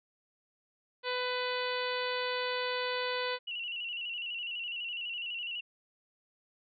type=harmonic tone; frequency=498.9 Hz; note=B4; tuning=17 cents sharp; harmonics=1 / 2 / 3 / 4 / 5 / 6 / 7 / 8 / 9; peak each=-35 / -38 / -40 / -41 / -42 / -43 / -43 / -44 / -45 dBFS; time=1.03-3.39 s; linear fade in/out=50 ms
type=tone with vibrato; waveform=sine; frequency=2823 Hz; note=F7; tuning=18 cents sharp; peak=-35 dBFS; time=3.47-5.61 s; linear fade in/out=10 ms; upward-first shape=square; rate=12 Hz; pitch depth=58 cents each way
effects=none